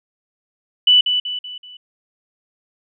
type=tone with echo; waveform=sine; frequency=2975 Hz; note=F#7; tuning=9 cents sharp; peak=-8 dBFS; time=0.87-1.01 s; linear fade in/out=5 ms; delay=190 ms; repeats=4; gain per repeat=-7 dB; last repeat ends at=1.77 s; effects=none